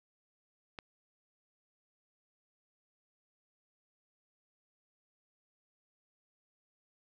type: click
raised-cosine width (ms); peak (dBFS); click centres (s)
0.3; -26; 0.788
effects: none